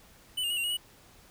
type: tone with pitch steps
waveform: square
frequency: 2991 / 2818 / 2913 / 2762 / 2890 / 2937 Hz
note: F#7 / F7 / F#7 / F7 / F#7 / F#7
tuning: +18 / +15 / -28 / -20 / -41 / -13 cents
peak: -29 dBFS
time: 0.37-0.772 s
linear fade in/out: 10 ms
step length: 67 ms
effects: pink hiss -57 dBFS RMS until 1.3 s